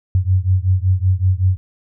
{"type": "beating tone pair", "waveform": "sine", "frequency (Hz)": [90.9, 96.2], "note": ["F#2", "G2"], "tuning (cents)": [-30, -32], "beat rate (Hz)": 5.3, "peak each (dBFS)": [-15, -16], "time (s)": [0.15, 1.57], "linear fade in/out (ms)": 0, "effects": []}